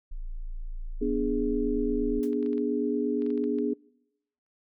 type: tone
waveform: sine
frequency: 28 Hz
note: A0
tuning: 31 cents sharp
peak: -32 dBFS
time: 0.11-2.2 s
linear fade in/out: 10 ms
type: chord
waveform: sine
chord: G# diminished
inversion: first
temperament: equal with one note detuned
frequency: 245.1 / 293.7 / 415.3 Hz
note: B3 / D4 / G#4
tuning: -13 / 0 / 0 cents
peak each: -29 dBFS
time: 1.01-3.74 s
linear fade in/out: 10 ms
type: noise with exponential decay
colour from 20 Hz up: white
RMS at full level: -46 dBFS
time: 2.23-2.35 s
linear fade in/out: 0 ms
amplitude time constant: 25 ms
type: clicks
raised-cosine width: 0.3 ms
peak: -35 dBFS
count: 11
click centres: 2.331 / 2.428 / 2.462 / 2.531 / 2.58 / 3.221 / 3.264 / 3.304 / 3.377 / 3.44 / 3.586 s
effects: noise-tail reverb RT60 0.9 s tail -26 dB re dry